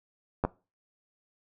clicks, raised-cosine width 1 ms, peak -12 dBFS, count 2, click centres 0.439 / 0.45 s, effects noise-tail reverb RT60 0.3 s tail -21 dB re dry

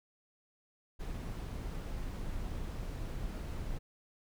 brown noise, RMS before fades -39 dBFS, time 0.99-3.79 s, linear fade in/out 20 ms, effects none

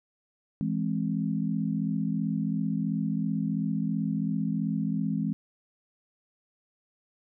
sine chord, E augmented, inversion none, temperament equal with one note detuned, 164.81 / 207.7 / 263.1 Hz, E3 / G#3 / B#3, 0 / 0 / +10 cents, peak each -30 / -29 / -32 dBFS, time 0.61-5.33 s, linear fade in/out 0 ms, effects none

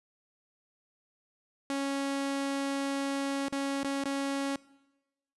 sawtooth tone with dropouts, 276.4 Hz, C#4, 5 cents flat, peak -26 dBFS, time 1.7-4.56 s, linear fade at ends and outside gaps 1 ms, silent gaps 3.484-3.525 / 3.833-3.845 / 4.039-4.056 s, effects noise-tail reverb RT60 1.0 s tail -21 dB re dry + resampled to 24000 Hz

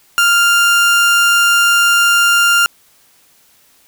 30% pulse tone, 1396.9 Hz, F6, in tune, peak -6 dBFS, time 0.18-2.66 s, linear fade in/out 0 ms, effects white hiss -51 dBFS RMS until 3.87 s

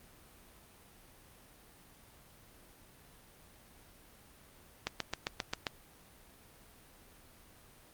click train, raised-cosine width 0.2 ms, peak -15 dBFS, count 7, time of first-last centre 4.87-5.668 s, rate 7.52 Hz, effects pink hiss -59 dBFS RMS until 7.93 s + Opus 32 kbps

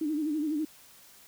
sine tone with vibrato, 304 Hz, D#4, 40 cents flat, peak -27 dBFS, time 0.01-0.65 s, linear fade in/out 5 ms, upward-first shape sine, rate 12 Hz, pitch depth 87 cents each way, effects white hiss -55 dBFS RMS until 1.27 s

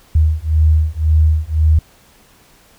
sine beating tone pair, 77.2 / 79.1 Hz, D#2 / D#2, -13 / +29 cents, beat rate 1.9 Hz, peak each -13 dBFS, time 0.15-1.79 s, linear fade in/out 5 ms, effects pink hiss -49 dBFS RMS until 2.78 s

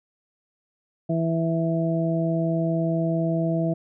harmonic tone, 164.5 Hz, E3, 3 cents flat, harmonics 1 / 2 / 3 / 4, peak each -23 / -27 / -35 / -27 dBFS, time 1.09-3.74 s, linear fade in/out 10 ms, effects none

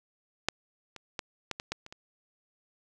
clicks, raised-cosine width 0.2 ms, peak -8 / -26 / -16 / -15 / -19 / -15 / -28 / -27 dBFS, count 8, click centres 0.486 / 0.963 / 1.192 / 1.513 / 1.599 / 1.72 / 1.864 / 1.925 s, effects none

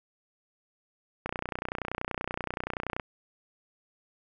click train, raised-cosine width 0.5 ms, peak -16 dBFS, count 54, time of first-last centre 1.26-2.998 s, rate 30.5 Hz, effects none

